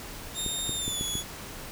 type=tone with pitch glide; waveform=20% pulse; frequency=3673 to 3388 Hz; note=A#7 to G#7; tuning=-26 to +34 cents; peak=-24 dBFS; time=0.34-1.24 s; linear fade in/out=50 ms; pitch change=-140 cents; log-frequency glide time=0.73-1.04 s
type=clicks; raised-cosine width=3 ms; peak=-21 dBFS; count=5; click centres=0.463 / 0.694 / 0.88 / 1.011 / 1.154 s
effects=pink hiss -41 dBFS RMS until 1.71 s